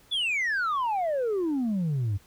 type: exponential sweep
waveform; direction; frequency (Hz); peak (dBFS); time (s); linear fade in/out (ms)
sine; down; 3520 to 93.6; -22; 0.11-2.18; 20
effects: tanh soft clip ceiling -23 dBFS + pink hiss -58 dBFS RMS until 2.26 s